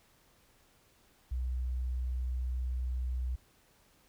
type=tone; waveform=sine; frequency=62.6 Hz; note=B1; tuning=24 cents sharp; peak=-31 dBFS; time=1.31-3.36 s; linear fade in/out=10 ms; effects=pink hiss -66 dBFS RMS until 4.08 s